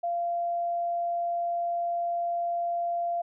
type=tone; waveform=sine; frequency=690 Hz; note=F5; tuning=21 cents flat; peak=-26 dBFS; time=0.03-3.22 s; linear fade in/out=10 ms; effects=none